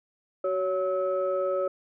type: tone cluster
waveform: sine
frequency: 376 / 559 / 1291 Hz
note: F#4 / C#5 / E6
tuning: +28 / +14 / -37 cents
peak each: -30 / -25 / -34 dBFS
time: 0.44-1.68 s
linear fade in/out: 5 ms
effects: tanh soft clip ceiling -16 dBFS